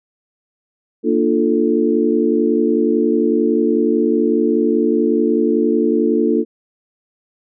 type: chord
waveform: sine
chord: Bb major seventh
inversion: none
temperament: equal with one note detuned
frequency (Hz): 233.1 / 298.1 / 349.2 / 440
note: Bb3 / D4 / F4 / A4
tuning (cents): 0 / +26 / 0 / 0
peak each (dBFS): -18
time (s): 1.03-6.45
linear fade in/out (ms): 50
effects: none